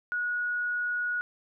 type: tone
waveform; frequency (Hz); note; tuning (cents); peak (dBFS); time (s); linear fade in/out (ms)
sine; 1456; F#6; -28; -27; 0.12-1.21; 0
effects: none